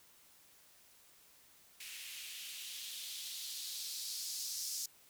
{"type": "noise with band-pass filter sweep", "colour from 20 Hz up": "violet", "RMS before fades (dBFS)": -44, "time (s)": [1.8, 4.86], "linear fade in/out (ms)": 5, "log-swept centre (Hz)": [2400, 5600], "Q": 2.4, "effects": ["white hiss -64 dBFS RMS until 5.09 s"]}